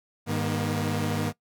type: tone cluster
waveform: sawtooth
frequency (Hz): 101.3 / 154.8 / 238.3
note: G#2 / D#3 / A#3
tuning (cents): -43 / -9 / +38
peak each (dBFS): -26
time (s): 0.26-1.33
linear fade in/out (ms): 50
effects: noise-tail reverb RT60 0.1 s tail -20 dB re dry